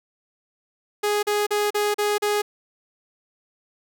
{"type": "tone bursts", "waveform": "sawtooth", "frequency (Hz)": 415.3, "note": "G#4", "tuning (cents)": 0, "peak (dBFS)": -16, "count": 6, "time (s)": [1.03, 2.42], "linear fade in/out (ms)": 10, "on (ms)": 200, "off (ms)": 38, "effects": []}